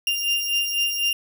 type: beating tone pair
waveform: 35% pulse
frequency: 2794 / 2798 Hz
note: F7 / F7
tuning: 0 / +3 cents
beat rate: 4 Hz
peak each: -25 / -21 dBFS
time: 0.07-1.13 s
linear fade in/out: 2 ms
effects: none